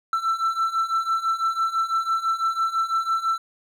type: beating tone pair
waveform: triangle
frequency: 1331 / 1337 Hz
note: E6 / E6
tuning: +16 / +24 cents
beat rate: 6 Hz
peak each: -24 / -21 dBFS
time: 0.13-3.38 s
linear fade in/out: 2 ms
effects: none